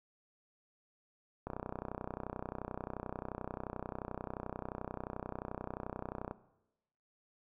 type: click train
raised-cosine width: 1 ms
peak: -25 dBFS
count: 153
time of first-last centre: 1.47-6.311 s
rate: 31.4 Hz
effects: noise-tail reverb RT60 0.9 s tail -17 dB re dry